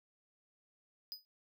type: tone with exponential decay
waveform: square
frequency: 4978 Hz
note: D#8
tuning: in tune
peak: -38 dBFS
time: 1.12-1.25 s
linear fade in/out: 0 ms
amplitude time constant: 28 ms
effects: noise-tail reverb RT60 0.1 s tail -25 dB re dry